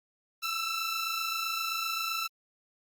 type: tone pair together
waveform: 15% pulse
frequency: 1316 / 1343.7 Hz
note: E6 / E6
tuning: -3 / +33 cents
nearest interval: unison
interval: 36 cents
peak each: -27 dBFS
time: 0.42-2.28 s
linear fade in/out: 20 ms
effects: Opus 32 kbps